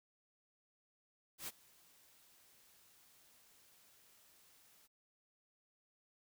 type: noise with ADSR envelope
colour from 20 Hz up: white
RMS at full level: -43 dBFS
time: 1.38-4.88 s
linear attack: 97 ms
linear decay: 31 ms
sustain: -24 dB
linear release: 27 ms
effects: none